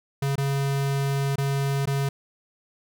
square tone with dropouts, 138.59 Hz, C#3, in tune, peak -23 dBFS, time 0.22-2.09 s, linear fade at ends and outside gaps 5 ms, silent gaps 0.357-0.379 / 1.358-1.381 / 1.857-1.872 s, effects none

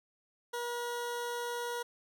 20% pulse tone, 479.5 Hz, A#4, 49 cents sharp, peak -30 dBFS, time 0.53-1.83 s, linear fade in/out 10 ms, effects none

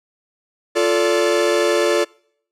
45% pulse chord, D minor, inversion first, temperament equal with one note detuned, 349.2 / 440 / 578.9 Hz, F4 / A4 / D5, 0 / 0 / -25 cents, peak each -19 dBFS, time 0.75-2.05 s, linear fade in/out 20 ms, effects noise-tail reverb RT60 0.6 s tail -25 dB re dry + low-pass 9000 Hz 12 dB/octave

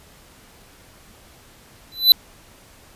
square tone with exponential growth, 4000 Hz, B7, 21 cents sharp, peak -4 dBFS, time 1.92-2.12 s, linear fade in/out 1 ms, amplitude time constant 42 ms, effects pink hiss -49 dBFS RMS until 2.95 s + resampled to 32000 Hz

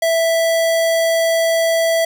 square tone, 659.3 Hz, E5, in tune, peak -14 dBFS, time 0.02-2.05 s, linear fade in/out 5 ms, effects none

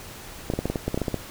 clicks, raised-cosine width 2 ms, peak -11 dBFS, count 12, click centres 0.501 / 0.537 / 0.59 / 0.656 / 0.7 / 0.758 / 0.88 / 0.944 / 0.976 / 1.017 / 1.082 / 1.143 s, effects pink hiss -41 dBFS RMS until 1.3 s

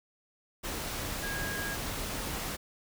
sine tone in noise, 1638 Hz, G#6, 24 cents flat, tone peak -36 dBFS, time 1.22-1.76 s, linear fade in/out 20 ms, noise pink, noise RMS -36 dBFS, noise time 0.63-2.57 s, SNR -3 dB, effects none

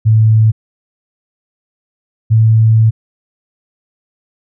sine tone pair in turn, 110 / 111.21 Hz, A2 / A2, 0 / +19 cents, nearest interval unison, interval 19 cents, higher second, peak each -5 dBFS, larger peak neither, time 0.05-0.52 / 2.3-2.91 s, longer second, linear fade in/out 20 ms, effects none

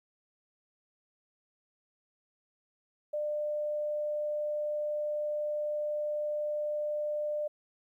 sine tone, 598 Hz, D5, 31 cents sharp, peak -30 dBFS, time 3.13-7.48 s, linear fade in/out 10 ms, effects 12-bit

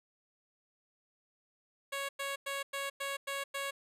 10% pulse tone bursts, 554.4 Hz, C#5, in tune, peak -27 dBFS, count 7, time 1.92-3.71 s, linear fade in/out 10 ms, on 170 ms, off 100 ms, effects resampled to 32000 Hz

